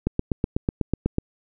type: click train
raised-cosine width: 3 ms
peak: -8 dBFS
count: 10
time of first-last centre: 0.07-1.184 s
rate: 8.08 Hz
effects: none